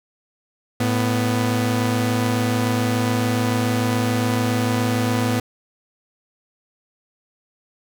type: tone pair together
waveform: sawtooth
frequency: 110.4 / 247.8 Hz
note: A2 / B3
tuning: +6 / +6 cents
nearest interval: octave + major second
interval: 1400 cents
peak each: -17 dBFS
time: 0.8-5.4 s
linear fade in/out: 5 ms
effects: none